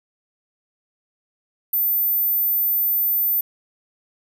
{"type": "tone", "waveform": "sine", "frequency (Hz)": 14080, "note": "A9", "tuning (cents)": 0, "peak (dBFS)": -17, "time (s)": [1.73, 3.41], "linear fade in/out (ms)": 5, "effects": []}